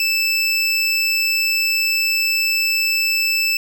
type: tone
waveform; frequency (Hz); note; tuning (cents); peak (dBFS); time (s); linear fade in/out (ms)
25% pulse; 2637; E7; 0; -12; 0-3.57; 2
effects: none